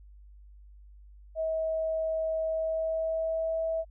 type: tone with pitch glide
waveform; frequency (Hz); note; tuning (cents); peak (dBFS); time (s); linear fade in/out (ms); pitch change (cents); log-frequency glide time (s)
sine; 641 to 650.3; E5 to E5; -49 to -24; -27; 1.35-3.85; 50; +25; 2.45-3.63
effects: added 50 Hz sine -49 dBFS peak until 3.9 s